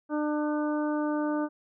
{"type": "harmonic tone", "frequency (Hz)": 299.9, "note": "D4", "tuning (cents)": 36, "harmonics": [1, 2, 3, 4, 5], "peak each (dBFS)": [-27, -33, -37, -39, -41], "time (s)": [0.09, 1.49], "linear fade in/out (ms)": 50, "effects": []}